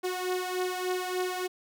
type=beating tone pair; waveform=sawtooth; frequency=364.8 / 368.2 Hz; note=F#4 / F#4; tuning=-24 / -8 cents; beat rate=3.4 Hz; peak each=-27 / -30 dBFS; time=0.03-1.48 s; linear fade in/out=20 ms; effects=none